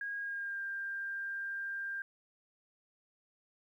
sine tone with pitch glide, 1635 to 1593 Hz, G#6 to G6, -28 to +27 cents, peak -36 dBFS, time 0.01-2.02 s, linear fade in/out 2 ms, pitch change -45 cents, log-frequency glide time 0.2-0.61 s, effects 12-bit

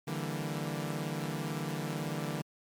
sawtooth chord, E half-diminished seventh, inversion third, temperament equal, 146.83 / 164.81 / 196 / 233.1 Hz, D3 / E3 / G3 / Bb3, 0 / 0 / 0 / 0 cents, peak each -33 / -34 / -38 / -38 dBFS, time 0.07-2.42 s, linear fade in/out 10 ms, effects MP3 96 kbps

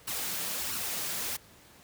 white noise with flanger, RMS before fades -34 dBFS, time 0.07-1.37 s, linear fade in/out 10 ms, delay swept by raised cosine 0.7 to 6.7 ms, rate 1.5 Hz, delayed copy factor +0.6, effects pink hiss -56 dBFS RMS until 1.83 s + high-pass 60 Hz 12 dB/octave

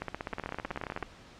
two click trains, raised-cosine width 0.5 ms, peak -19 / -21 dBFS, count 17 / 14, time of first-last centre 0.02-1.026 / 0.33-1.029 s, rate 15.9 / 18.6 Hz, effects pink hiss -53 dBFS RMS until 1.39 s + low-pass 5000 Hz 12 dB/octave

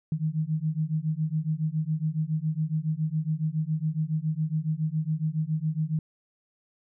sine beating tone pair, 153 / 160.2 Hz, D#3 / E3, -29 / -49 cents, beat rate 7.2 Hz, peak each -28 dBFS, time 0.12-5.99 s, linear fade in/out 2 ms, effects none

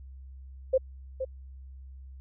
sine tone with echo, 523.3 Hz, C5, in tune, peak -19 dBFS, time 0.73-0.78 s, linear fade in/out 10 ms, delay 470 ms, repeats 1, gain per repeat -9 dB, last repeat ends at 1.25 s, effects added 66 Hz sine -43 dBFS peak until 2.2 s

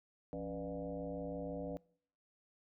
sine tone with frequency modulation, 385.1 Hz, G4, 31 cents flat, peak -39 dBFS, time 0.33-1.77 s, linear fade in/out 0 ms, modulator 106 Hz, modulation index 2.5, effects noise-tail reverb RT60 0.6 s tail -24 dB re dry

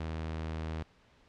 sawtooth tone, 79.7 Hz, D#2, 42 cents sharp, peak -31 dBFS, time 0-0.83 s, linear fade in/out 5 ms, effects pink hiss -64 dBFS RMS until 1.28 s + low-pass 4000 Hz 12 dB/octave

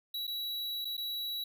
square tone with dropouts, 3909 Hz, B7, 19 cents flat, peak -35 dBFS, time 0.14-1.44 s, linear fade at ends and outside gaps 5 ms, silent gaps 0.27-0.276 / 0.847-0.852 / 0.969-0.977 s, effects none

